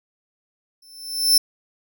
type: tone with exponential growth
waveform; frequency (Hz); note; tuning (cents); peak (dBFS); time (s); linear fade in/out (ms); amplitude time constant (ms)
sawtooth; 5320; E8; +15; -7; 0.82-1.38; 5; 120
effects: none